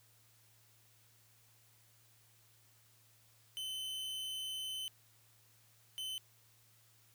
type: tone bursts at uneven times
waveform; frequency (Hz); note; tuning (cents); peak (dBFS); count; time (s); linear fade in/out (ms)
45% pulse; 3047; G7; -50; -39; 2; 3.57-4.88 / 5.98-6.18; 0
effects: added 112 Hz sine -70 dBFS peak until 7.14 s + white hiss -68 dBFS RMS until 7.14 s